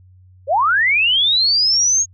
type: linear sweep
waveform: sine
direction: up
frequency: 489.3 to 6645 Hz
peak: -12 dBFS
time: 0.47-2.06 s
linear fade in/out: 50 ms
effects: added 92 Hz sine -44 dBFS peak until 2.13 s